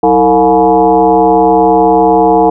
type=tone with frequency modulation; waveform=sine; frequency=585 Hz; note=D5; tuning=7 cents flat; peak=-4 dBFS; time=0.03-2.5 s; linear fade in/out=5 ms; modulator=132 Hz; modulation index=2.3; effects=none